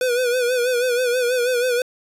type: tone with vibrato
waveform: square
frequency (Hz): 493.9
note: B4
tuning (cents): 0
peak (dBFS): -18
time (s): 0.01-1.82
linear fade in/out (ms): 2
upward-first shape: sine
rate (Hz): 6.2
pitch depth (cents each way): 65
effects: resampled to 32000 Hz